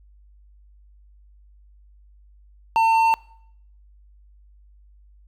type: tone with hard clipping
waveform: sine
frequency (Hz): 901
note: A5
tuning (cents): +41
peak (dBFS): -16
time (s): 2.76-3.14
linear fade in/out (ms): 0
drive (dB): 6
effects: noise-tail reverb RT60 0.7 s tail -23 dB re dry + added 50 Hz sine -49 dBFS peak until 5.27 s